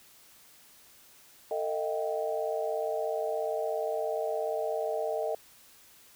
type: tone cluster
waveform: sine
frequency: 449.1 / 623 / 683 / 780 Hz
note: A4 / D#5 / F5 / G5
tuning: +35 / +2 / -39 / -9 cents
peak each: -33 / -32 / -37 / -38 dBFS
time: 1.51-5.35 s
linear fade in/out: 2 ms
effects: white hiss -57 dBFS RMS until 6.15 s